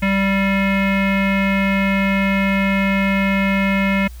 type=tone with low-pass filter; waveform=square; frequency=195.3 Hz; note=G3; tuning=6 cents flat; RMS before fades=-17 dBFS; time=0.02-4.08 s; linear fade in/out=10 ms; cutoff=2300 Hz; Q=5.8; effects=added 60 Hz sine -32 dBFS peak until 4.2 s + white hiss -48 dBFS RMS until 4.2 s